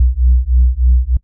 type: beating tone pair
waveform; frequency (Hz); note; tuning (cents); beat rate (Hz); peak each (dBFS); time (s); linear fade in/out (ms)
sine; 60.4 / 63.7; B1 / C2; -38 / -46; 3.3; -10; 0-1.17; 5
effects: noise-tail reverb RT60 0.1 s tail -23 dB re dry + tanh soft clip ceiling -3 dBFS